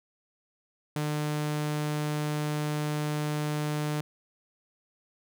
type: tone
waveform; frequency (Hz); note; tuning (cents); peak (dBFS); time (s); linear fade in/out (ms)
sawtooth; 150; D3; +37; -24; 0.96-4.01; 2
effects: none